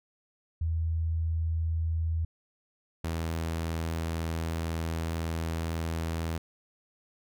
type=tone pair in turn; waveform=sine / sawtooth; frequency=81.5 / 81.97 Hz; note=E2 / E2; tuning=-19 / -9 cents; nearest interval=unison; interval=10 cents; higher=second; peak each=-26 dBFS; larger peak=neither; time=0.61-2.25 / 3.04-6.38 s; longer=second; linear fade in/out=5 ms; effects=none